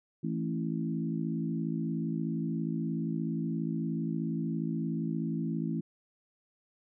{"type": "harmonic tone with a mistuned harmonic", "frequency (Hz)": 54.9, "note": "A1", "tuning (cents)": -3, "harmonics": [3, 4, 5, 6], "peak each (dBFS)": [-33, -35, -37, -39], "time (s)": [0.23, 5.81], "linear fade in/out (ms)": 10, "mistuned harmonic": 4, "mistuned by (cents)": 16, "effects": []}